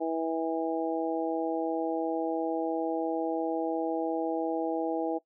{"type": "harmonic tone", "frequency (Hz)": 162.9, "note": "E3", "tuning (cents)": -20, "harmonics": [2, 3, 4, 5], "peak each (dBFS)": [-31, -33, -34, -35], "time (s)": [0, 5.19], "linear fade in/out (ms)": 20, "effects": ["noise-tail reverb RT60 0.1 s tail -20 dB re dry"]}